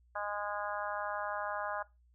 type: harmonic tone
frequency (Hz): 206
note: G#3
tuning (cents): -14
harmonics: 3 / 4 / 5 / 6 / 7 / 8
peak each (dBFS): -40 / -41 / -42 / -43 / -43 / -44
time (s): 0.15-1.83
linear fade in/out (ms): 10
effects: noise-tail reverb RT60 0.2 s tail -17 dB re dry + added 60 Hz sine -63 dBFS peak until 2.14 s